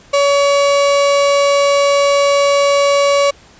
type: tone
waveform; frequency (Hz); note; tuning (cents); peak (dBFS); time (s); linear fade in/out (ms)
35% pulse; 565; C#5; +33; -8; 0.13-3.31; 10
effects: pink hiss -44 dBFS RMS until 3.59 s + resampled to 16000 Hz